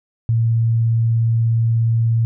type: tone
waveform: sine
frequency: 114.6 Hz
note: A#2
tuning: 29 cents flat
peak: -13 dBFS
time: 0.29-2.25 s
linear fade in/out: 0 ms
effects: none